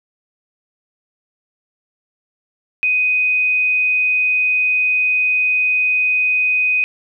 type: tone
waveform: sine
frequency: 2500 Hz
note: D#7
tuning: 8 cents sharp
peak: -13 dBFS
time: 2.83-6.84 s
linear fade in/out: 0 ms
effects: none